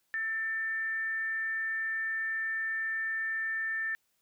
sine tone with frequency modulation, 1786 Hz, A6, 25 cents sharp, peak -30 dBFS, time 0.14-3.95 s, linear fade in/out 0 ms, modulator 463 Hz, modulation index 0.23, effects white hiss -75 dBFS RMS until 4.21 s

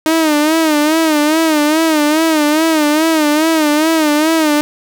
sawtooth tone with vibrato, 310.2 Hz, D#4, 5 cents flat, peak -6 dBFS, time 0.06-4.61 s, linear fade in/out 0 ms, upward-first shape sine, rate 2.4 Hz, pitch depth 89 cents each way, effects none

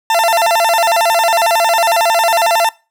40% pulse tone with vibrato, 780 Hz, G5, 9 cents flat, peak -9 dBFS, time 0.1-2.69 s, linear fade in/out 2 ms, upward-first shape square, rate 11 Hz, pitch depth 240 cents each way, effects noise-tail reverb RT60 0.3 s tail -22 dB re dry

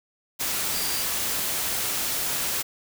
sine tone in noise, 4740 Hz, D8, 15 cents sharp, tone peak -33 dBFS, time 0.73-1.04 s, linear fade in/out 20 ms, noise white, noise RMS -27 dBFS, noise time 0.39-2.63 s, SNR -9 dB, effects none

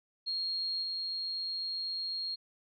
sine tone with level steps, 4258 Hz, C8, 30 cents sharp, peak -31 / -33 dBFS, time 0.26-2.36 s, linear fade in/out 20 ms, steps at 0.82 s, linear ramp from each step 20 ms, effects MP3 96 kbps

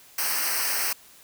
white noise with comb filter, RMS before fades -26 dBFS, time 0.18-0.93 s, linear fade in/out 5 ms, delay 0.28 ms, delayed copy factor -0.9, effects white hiss -52 dBFS RMS until 1.23 s

